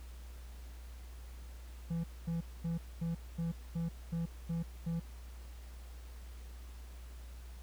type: tone bursts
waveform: triangle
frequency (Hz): 167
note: E3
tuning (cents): +23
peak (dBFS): -31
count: 9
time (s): 1.9-5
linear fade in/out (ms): 10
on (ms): 140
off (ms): 230
effects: added 60 Hz sine -46 dBFS peak until 7.62 s + pink hiss -60 dBFS RMS until 7.62 s